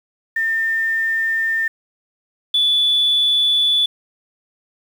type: tone pair in turn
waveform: sine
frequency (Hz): 1805 / 3459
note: A6 / A7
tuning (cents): +44 / -30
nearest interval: major seventh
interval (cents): 1126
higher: second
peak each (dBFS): -16 / -12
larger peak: second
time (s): 0.36-1.68 / 2.54-3.86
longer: neither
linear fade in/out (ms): 5
effects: tanh soft clip ceiling -8 dBFS + 7-bit